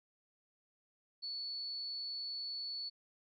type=tone; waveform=sine; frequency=4435 Hz; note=C#8; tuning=in tune; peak=-39 dBFS; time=1.22-2.9 s; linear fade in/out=20 ms; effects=none